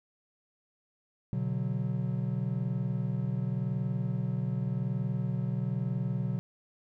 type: chord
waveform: triangle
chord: B minor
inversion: none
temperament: equal with one note detuned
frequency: 123.47 / 144.39 / 185 Hz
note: B2 / D3 / F#3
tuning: 0 / -29 / 0 cents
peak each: -30 / -32 / -32 dBFS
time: 1.33-6.39 s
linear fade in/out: 0 ms
effects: none